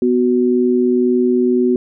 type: tone pair together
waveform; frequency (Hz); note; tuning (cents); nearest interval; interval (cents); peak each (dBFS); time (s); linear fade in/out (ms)
sine; 248.1 / 370; B3 / F#4; +8 / 0; perfect fifth; 692; -14; 0.02-1.76; 2
effects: none